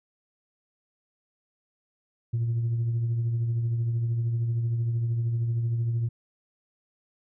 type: tone with tremolo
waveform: sine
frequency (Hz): 116.54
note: A#2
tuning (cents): 0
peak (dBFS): -20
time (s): 2.33-6.09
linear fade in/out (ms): 10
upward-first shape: triangle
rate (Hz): 13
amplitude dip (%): 45
effects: tanh soft clip ceiling -21 dBFS